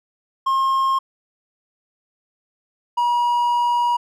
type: tone pair in turn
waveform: triangle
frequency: 1070 / 960.3 Hz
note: C6 / B5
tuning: +38 / -49 cents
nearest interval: major second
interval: 187 cents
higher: first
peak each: -14 / -14 dBFS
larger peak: neither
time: 0.46-0.99 / 2.97-3.97 s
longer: second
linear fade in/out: 10 ms
effects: none